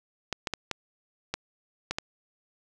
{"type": "clicks", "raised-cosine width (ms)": 0.2, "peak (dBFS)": -12, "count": 7, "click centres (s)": [0.327, 0.472, 0.537, 0.713, 1.34, 1.91, 1.985], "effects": []}